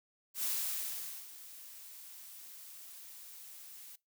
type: noise with ADSR envelope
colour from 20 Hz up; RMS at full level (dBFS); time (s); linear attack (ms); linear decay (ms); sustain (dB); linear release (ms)
blue; -34; 0.34-3.96; 96; 830; -17; 8
effects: noise-tail reverb RT60 0.2 s tail -22 dB re dry